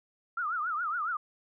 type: tone with vibrato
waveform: sine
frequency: 1318.5 Hz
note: E6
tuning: in tune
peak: -29 dBFS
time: 0.37-1.17 s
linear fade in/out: 5 ms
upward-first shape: triangle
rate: 7.2 Hz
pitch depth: 210 cents each way
effects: none